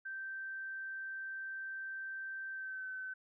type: tone with pitch glide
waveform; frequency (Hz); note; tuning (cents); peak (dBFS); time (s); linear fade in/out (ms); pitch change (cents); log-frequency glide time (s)
sine; 1560 to 1526.1; G6 to G6; -9 to -47; -40; 0.05-3.14; 10; -38; 2.51-2.87
effects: none